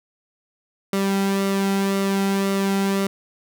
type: tone with flanger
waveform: sawtooth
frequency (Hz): 196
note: G3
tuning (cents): 0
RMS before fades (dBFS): -21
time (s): 0.93-3.07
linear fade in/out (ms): 2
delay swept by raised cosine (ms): 1.2 to 1.79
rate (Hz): 1.9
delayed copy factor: -0.5
effects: none